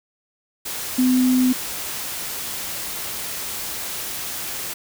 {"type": "tone in noise", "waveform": "sine", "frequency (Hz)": 254.1, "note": "B3", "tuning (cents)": 49, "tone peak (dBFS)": -14, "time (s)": [0.98, 1.53], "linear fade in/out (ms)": 10, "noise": "white", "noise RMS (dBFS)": -29, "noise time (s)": [0.65, 4.74], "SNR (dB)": 12, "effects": []}